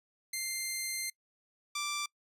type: tone pair in turn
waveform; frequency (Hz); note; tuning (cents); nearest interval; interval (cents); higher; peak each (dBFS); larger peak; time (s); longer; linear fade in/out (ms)
10% pulse; 2093 / 1174.7; C7 / D6; 0 / 0; minor seventh; 1000; first; -25; neither; 0.33-1.1 / 1.75-2.06; first; 5
effects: noise-tail reverb RT60 0.1 s tail -24 dB re dry + resampled to 32000 Hz